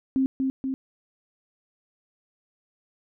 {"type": "tone with echo", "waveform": "sine", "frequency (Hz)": 265.3, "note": "C4", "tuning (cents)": 24, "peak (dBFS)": -19, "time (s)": [0.16, 0.26], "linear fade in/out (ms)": 0, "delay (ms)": 240, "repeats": 2, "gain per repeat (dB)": -3, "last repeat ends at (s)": 0.74, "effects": []}